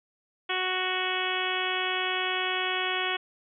harmonic tone, 370 Hz, F#4, in tune, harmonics 1 / 2 / 3 / 4 / 5 / 6 / 7 / 8 / 9, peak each -35 / -35 / -35 / -35 / -35 / -35 / -35 / -35 / -35 dBFS, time 0.49-3.17 s, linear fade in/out 10 ms, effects none

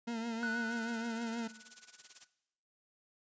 40% pulse tone with vibrato, 230.1 Hz, A#3, 22 cents flat, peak -35 dBFS, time 0.07-1.48 s, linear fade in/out 10 ms, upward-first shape triangle, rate 6.3 Hz, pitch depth 57 cents each way
triangle tone with exponential decay, 1480 Hz, F#6, in tune, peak -32 dBFS, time 0.43-2.27 s, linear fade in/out 0 ms, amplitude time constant 400 ms
blue noise with tremolo, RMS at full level -46 dBFS, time 0.71-2.25 s, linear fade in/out 0 ms, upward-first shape sine, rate 18 Hz, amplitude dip 95%
effects noise-tail reverb RT60 0.8 s tail -17 dB re dry + resampled to 16000 Hz

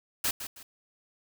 white noise with echo, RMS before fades -28 dBFS, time 0.24-0.31 s, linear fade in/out 5 ms, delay 160 ms, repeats 2, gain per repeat -10 dB, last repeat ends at 0.63 s, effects none

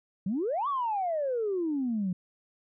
sine exponential two-way sweep, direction up then down, 175.1 to 1174.7 to 175.1 Hz, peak -26 dBFS, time 0.26-2.13 s, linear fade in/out 5 ms, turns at 0.68 s, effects tanh soft clip ceiling -22 dBFS

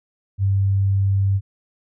sine tone, 98 Hz, G2, in tune, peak -15 dBFS, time 0.38-1.41 s, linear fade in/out 50 ms, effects none

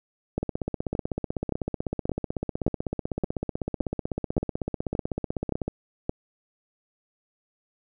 two click trains, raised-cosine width 2 ms, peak -12 / -14 dBFS, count 11 / 85, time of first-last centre 0.38-6.094 / 0.43-5.68 s, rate 1.75 / 16 Hz, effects none

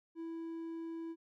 triangle tone, 329.6 Hz, E4, in tune, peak -38 dBFS, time 0.15-1.16 s, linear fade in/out 50 ms, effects none

